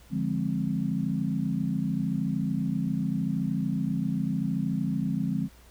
sine chord, D half-diminished seventh, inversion none, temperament equal, 146.83 / 174.61 / 207.7 / 261.6 Hz, D3 / F3 / Ab3 / C4, 0 / 0 / 0 / 0 cents, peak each -32 / -30 / -30 / -32 dBFS, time 0.1-5.49 s, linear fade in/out 50 ms, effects added 60 Hz sine -53 dBFS peak until 5.7 s + pink hiss -57 dBFS RMS until 5.7 s

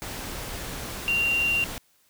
sine tone in noise, 2767 Hz, F7, 17 cents flat, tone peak -21 dBFS, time 1.08-1.64 s, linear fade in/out 0 ms, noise pink, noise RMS -35 dBFS, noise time 0.02-1.78 s, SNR +11 dB, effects white hiss -64 dBFS RMS until 2.09 s

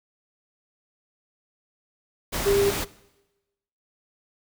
sine tone in noise, 400 Hz, G4, 35 cents sharp, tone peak -18 dBFS, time 2.45-2.71 s, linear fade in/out 20 ms, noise pink, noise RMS -28 dBFS, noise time 2.32-2.85 s, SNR +7 dB, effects noise-tail reverb RT60 1.0 s tail -20 dB re dry

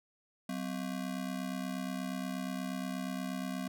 square ring-modulated tone, 222.1 Hz, A3, 16 cents sharp, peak -33 dBFS, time 0.49-3.68 s, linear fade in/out 2 ms, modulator 34.2 Hz, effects none

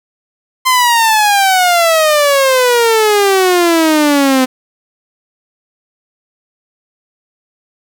sawtooth exponential sweep, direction down, 1043 to 254.8 Hz, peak -4 dBFS, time 0.65-4.46 s, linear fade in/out 20 ms, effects none

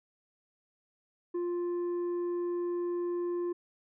triangle tone with tanh clipping, 350 Hz, F4, 4 cents sharp, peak -31 dBFS, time 1.34-3.53 s, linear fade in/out 10 ms, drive 9 dB, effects none

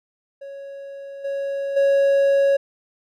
triangle tone with level steps, 554.4 Hz, C#5, in tune, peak -31 / -21 / -12 dBFS, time 0.41-2.57 s, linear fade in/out 10 ms, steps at 1.24 / 1.76 s, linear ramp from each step 10 ms, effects none

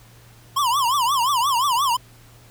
square tone with vibrato, 1038 Hz, C6, 14 cents flat, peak -18 dBFS, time 0.56-1.97 s, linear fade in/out 10 ms, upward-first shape triangle, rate 5.7 Hz, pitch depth 240 cents each way, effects added 117 Hz sine -48 dBFS peak until 2.5 s + pink hiss -51 dBFS RMS until 2.5 s

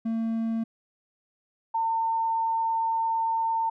triangle / sine tone pair in turn, 226.1 / 904.4 Hz, A3 / A5, +47 / +47 cents, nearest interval 2 octaves, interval 2400 cents, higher second, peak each -23 dBFS, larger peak neither, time 0.05-0.64 / 1.74-3.7 s, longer second, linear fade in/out 10 ms, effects none

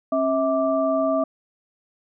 sine tone cluster, 270.3 / 647 / 1173 Hz, C#4 / E5 / D6, -44 / -32 / -2 cents, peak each -24 / -20 / -28 dBFS, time 0.12-1.24 s, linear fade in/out 5 ms, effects none

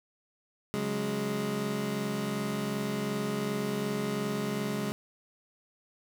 25% pulse chord, C# suspended fourth, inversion none, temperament equal, 138.59 / 185 / 207.7 Hz, C#3 / F#3 / G#3, 0 / 0 / 0 cents, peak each -33 / -34 / -28 dBFS, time 0.74-4.92 s, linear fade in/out 0 ms, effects none

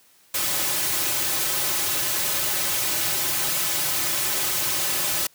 white noise with comb filter, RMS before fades -24 dBFS, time 0.34-5.27 s, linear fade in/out 5 ms, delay 4.3 ms, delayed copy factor -0.95, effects white hiss -57 dBFS RMS until 5.34 s + high-pass 100 Hz 12 dB/octave

